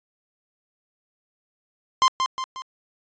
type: tone with echo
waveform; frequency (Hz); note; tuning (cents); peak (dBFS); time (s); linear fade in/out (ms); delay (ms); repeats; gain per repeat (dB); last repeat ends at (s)
45% pulse; 1046.5; C6; 0; -14; 2.02-2.08; 0; 180; 3; -6; 2.62
effects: resampled to 16000 Hz